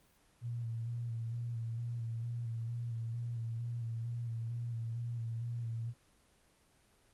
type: tone with vibrato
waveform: sine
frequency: 116.54 Hz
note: A#2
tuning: in tune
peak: -36 dBFS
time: 0.41-5.94 s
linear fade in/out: 50 ms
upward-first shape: square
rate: 2.2 Hz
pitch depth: 29 cents each way
effects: pink hiss -68 dBFS RMS until 7.13 s + Opus 24 kbps